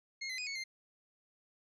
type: tone with pitch steps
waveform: 25% pulse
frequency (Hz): 2148 / 2041 / 2490 / 2213 / 2099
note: C7 / C7 / D#7 / C#7 / C7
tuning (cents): +45 / -44 / +1 / -3 / +5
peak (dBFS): -34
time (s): 0.21-0.64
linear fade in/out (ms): 10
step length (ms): 86
effects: resampled to 22050 Hz